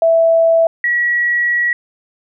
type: tone pair in turn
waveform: sine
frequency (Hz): 659.3 / 1922.8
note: E5 / B6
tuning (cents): 0 / -47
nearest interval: octave + perfect fifth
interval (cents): 1853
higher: second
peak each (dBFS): -8 / -12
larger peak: first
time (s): 0.02-0.67 / 0.84-1.73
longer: second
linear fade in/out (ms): 2
effects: none